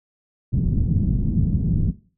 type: low-pass noise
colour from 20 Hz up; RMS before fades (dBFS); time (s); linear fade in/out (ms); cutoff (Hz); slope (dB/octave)
white; -20; 0.52-1.92; 20; 190; 24
effects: noise-tail reverb RT60 0.4 s tail -18 dB re dry